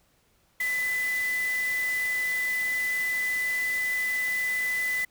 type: tone in noise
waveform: sine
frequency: 2002 Hz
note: B6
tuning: 23 cents sharp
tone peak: -25 dBFS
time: 0.6-5.05 s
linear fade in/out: 5 ms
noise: white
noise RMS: -39 dBFS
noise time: 0.6-5.05 s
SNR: +11 dB
effects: pink hiss -66 dBFS RMS until 5.1 s